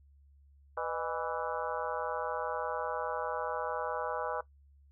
harmonic tone with a mistuned harmonic, 164.81 Hz, E3, in tune, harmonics 3 / 4 / 5 / 6 / 7 / 8 / 9, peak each -38 / -39 / -40 / -41 / -41 / -42 / -43 dBFS, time 0.77-4.41 s, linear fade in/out 5 ms, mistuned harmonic 4, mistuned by -120 cents, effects noise-tail reverb RT60 0.1 s tail -17 dB re dry + added 70 Hz sine -58 dBFS peak until 4.91 s

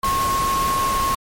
sine tone in noise, 1085 Hz, C#6, 37 cents flat, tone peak -18 dBFS, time 0.03-1.15 s, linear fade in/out 5 ms, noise pink, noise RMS -26 dBFS, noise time 0.03-1.15 s, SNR +5 dB, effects MP3 64 kbps

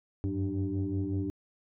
sine tone cluster, 93.1 / 98.5 / 182.4 / 295.1 / 387.9 Hz, F#2 / G2 / F#3 / D4 / G4, +11 / +9 / -24 / +8 / -18 cents, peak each -33 / -34 / -40 / -32 / -40 dBFS, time 0.24-1.3 s, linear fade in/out 0 ms, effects tanh soft clip ceiling -21 dBFS

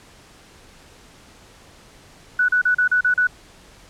sine tone bursts, 1480 Hz, F#6, in tune, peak -14 dBFS, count 7, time 2.39-3.271 s, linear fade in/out 5 ms, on 95 ms, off 36 ms, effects pink hiss -48 dBFS RMS until 3.89 s + low-pass 9000 Hz 12 dB/octave

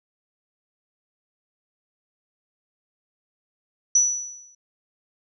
sine tone with exponential decay, 5920 Hz, F#8, in tune, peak -12 dBFS, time 3.95-4.55 s, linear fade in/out 5 ms, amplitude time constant 130 ms, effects none

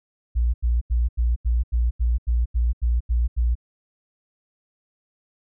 sine tone bursts, 59.1 Hz, A#1, 24 cents sharp, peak -17 dBFS, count 12, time 0.35-3.554 s, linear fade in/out 20 ms, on 190 ms, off 84 ms, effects none

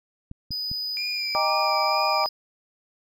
clicks, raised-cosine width 5 ms, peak -24 dBFS, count 3, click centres 0.314 / 0.508 / 0.715 s
triangle tone, 4978 Hz, D#8, in tune, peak -26 dBFS, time 0.51-2.29 s, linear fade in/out 5 ms
triangle tone with vibrato, 2375 Hz, D7, 19 cents sharp, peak -29 dBFS, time 0.97-2.24 s, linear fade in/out 0 ms, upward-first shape sine, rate 2.1 Hz, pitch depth 32 cents each way
sine chord, Eb major seventh, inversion none, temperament equal with one note detuned, 622.3 / 797.2 / 932.3 / 1174.7 Hz, Eb5 / G5 / Bb5 / D6, 0 / +29 / 0 / 0 cents, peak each -27 / -26 / -27 / -26 dBFS, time 1.35-2.26 s, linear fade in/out 0 ms
effects none

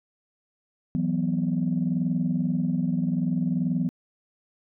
sine chord, E suspended second, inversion none, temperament just, 164.81 / 185.42 / 247.2 Hz, E3 / F#3 / B3, 0 / +4 / +2 cents, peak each -26 dBFS, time 0.95-3.89 s, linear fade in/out 0 ms, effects tanh soft clip ceiling -15 dBFS

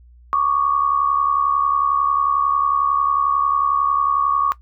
sine tone pair together, 1117 / 1188.1 Hz, C#6 / D6, +13 / +20 cents, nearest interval minor second, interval 107 cents, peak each -16 / -20 dBFS, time 0.33-4.52 s, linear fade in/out 0 ms, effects noise-tail reverb RT60 0.1 s tail -17 dB re dry + added 60 Hz sine -44 dBFS peak until 4.61 s

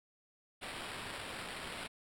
blue noise with sample-and-hold, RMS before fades -44 dBFS, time 0.61-1.88 s, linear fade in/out 20 ms, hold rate 6300 Hz, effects low-pass 12000 Hz 12 dB/octave

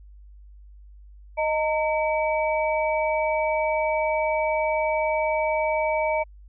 sine tone cluster, 623 / 912 / 2290 Hz, D#5 / A#5 / D7, +2 / -38 / -44 cents, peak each -23 / -26 / -29 dBFS, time 1.37-6.24 s, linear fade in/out 20 ms, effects added 50 Hz sine -44 dBFS peak until 6.48 s

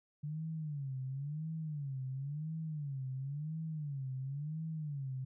sine tone with vibrato, 145 Hz, D3, 22 cents flat, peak -37 dBFS, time 0.23-5.25 s, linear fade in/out 10 ms, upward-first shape sine, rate 0.96 Hz, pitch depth 180 cents each way, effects none

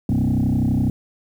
sine tone with frequency modulation, 174.61 Hz, F3, in tune, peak -14 dBFS, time 0.09-0.9 s, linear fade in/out 2 ms, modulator 32 Hz, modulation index 3.1, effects tanh soft clip ceiling -14 dBFS + 8-bit

